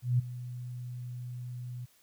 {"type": "tone with ADSR envelope", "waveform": "sine", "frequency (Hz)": 123.47, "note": "B2", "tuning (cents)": 0, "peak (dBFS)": -21, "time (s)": [0.02, 1.86], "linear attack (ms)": 170, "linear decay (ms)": 13, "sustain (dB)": -16, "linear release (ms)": 16, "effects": ["white hiss -65 dBFS RMS until 2.02 s"]}